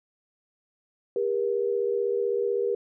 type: tone pair together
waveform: sine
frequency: 400.9 / 476.8 Hz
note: G4 / A#4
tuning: +39 / +39 cents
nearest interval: minor third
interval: 300 cents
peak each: -26 dBFS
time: 1.16-2.75 s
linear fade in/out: 2 ms
effects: none